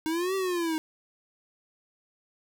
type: exponential two-way sweep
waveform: square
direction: up then down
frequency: 311.1 to 389.7 to 311.1 Hz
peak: -27 dBFS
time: 0.06-0.78 s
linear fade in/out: 0 ms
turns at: 0.35 s
effects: none